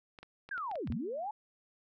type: clicks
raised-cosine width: 0.3 ms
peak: -33 dBFS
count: 8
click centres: 0.188 / 0.23 / 0.49 / 0.579 / 0.714 / 0.756 / 0.874 / 0.923 s
type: linear two-way sweep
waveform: sine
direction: down then up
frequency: 1661.2 to 58.5 to 875 Hz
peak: -35 dBFS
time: 0.51-1.31 s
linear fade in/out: 5 ms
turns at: 0.9 s
type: tone with exponential decay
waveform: sine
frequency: 233.1 Hz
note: A#3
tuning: in tune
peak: -32 dBFS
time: 0.9-1.27 s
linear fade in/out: 2 ms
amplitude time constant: 80 ms
effects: none